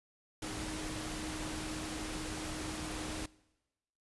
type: tone in noise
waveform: sine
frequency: 311.1 Hz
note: D#4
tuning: in tune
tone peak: -43 dBFS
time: 0.42-3.26 s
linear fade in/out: 5 ms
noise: pink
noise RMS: -41 dBFS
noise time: 0.42-3.26 s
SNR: -5 dB
effects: noise-tail reverb RT60 1.0 s tail -22 dB re dry + resampled to 24000 Hz